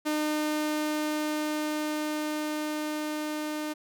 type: tone with level ramp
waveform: sawtooth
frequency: 303.9 Hz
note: D#4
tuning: 41 cents flat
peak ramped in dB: -22 to -27 dBFS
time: 0.05-3.74 s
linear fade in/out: 20 ms
effects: none